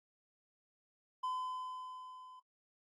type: tone with level ramp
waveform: triangle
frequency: 1017 Hz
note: C6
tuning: 50 cents flat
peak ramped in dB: -32 to -51 dBFS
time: 1.23-2.4 s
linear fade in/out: 10 ms
effects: AAC 32 kbps